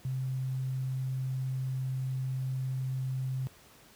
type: tone with quantisation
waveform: sine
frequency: 130.81 Hz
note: C3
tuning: in tune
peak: -30 dBFS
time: 0.05-3.47 s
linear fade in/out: 0 ms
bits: 10
effects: pink hiss -57 dBFS RMS until 3.95 s + high-pass 60 Hz 12 dB/octave